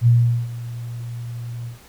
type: tone with ADSR envelope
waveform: sine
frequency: 118.7 Hz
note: A#2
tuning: 32 cents sharp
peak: -9 dBFS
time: 0.01-1.79 s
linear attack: 57 ms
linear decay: 410 ms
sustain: -18 dB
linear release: 120 ms
effects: pink hiss -48 dBFS RMS until 1.88 s